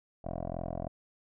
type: tone with low-pass filter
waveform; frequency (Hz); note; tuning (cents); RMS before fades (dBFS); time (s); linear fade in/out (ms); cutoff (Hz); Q
10% pulse; 43.01; F1; -26; -37; 0.24-0.88; 10; 680; 4.5
effects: none